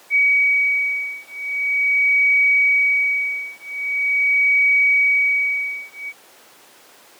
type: beating tone pair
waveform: sine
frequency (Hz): 2264 / 2264.43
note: C#7 / C#7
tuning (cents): +36 / +36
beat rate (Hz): 0.43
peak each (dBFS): -18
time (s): 0.1-6.13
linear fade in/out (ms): 50
effects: pink hiss -47 dBFS RMS until 7.19 s + high-pass 400 Hz 12 dB/octave